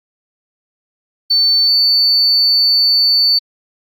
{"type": "tone", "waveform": "sine", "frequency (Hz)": 4500, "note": "C#8", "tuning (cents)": 25, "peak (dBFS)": -8, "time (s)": [1.3, 3.39], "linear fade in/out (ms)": 10, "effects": ["tanh soft clip ceiling -4 dBFS", "Opus 32 kbps"]}